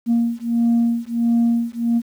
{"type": "beating tone pair", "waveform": "sine", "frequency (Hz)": [233.1, 234.6], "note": ["A#3", "A#3"], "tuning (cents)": [0, 11], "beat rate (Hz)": 1.5, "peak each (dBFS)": -17, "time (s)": [0.06, 2.02], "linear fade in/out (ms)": 50, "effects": ["tanh soft clip ceiling -11 dBFS", "8-bit"]}